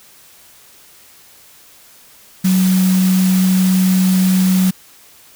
sine tone in noise, 186.3 Hz, F#3, 12 cents sharp, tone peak -10 dBFS, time 2.44-4.71 s, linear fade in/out 10 ms, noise white, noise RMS -25 dBFS, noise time 2.44-4.71 s, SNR +12 dB, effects white hiss -45 dBFS RMS until 5.35 s

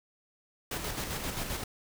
pink noise with tremolo, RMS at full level -34 dBFS, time 0.71-1.64 s, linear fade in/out 5 ms, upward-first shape square, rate 7.6 Hz, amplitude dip 40%, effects none

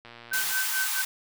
click train, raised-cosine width 0.3 ms, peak -29 dBFS, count 56, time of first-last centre 0.05-0.516 s, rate 118 Hz
sine tone with tremolo, 1534 Hz, G6, 38 cents flat, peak -25 dBFS, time 0.31-1.02 s, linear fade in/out 10 ms, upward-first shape sine, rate 4.6 Hz, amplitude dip 100%
white high-pass noise, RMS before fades -29 dBFS, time 0.33-1.05 s, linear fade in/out 5 ms, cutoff 790 Hz, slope 96 dB/octave
effects none

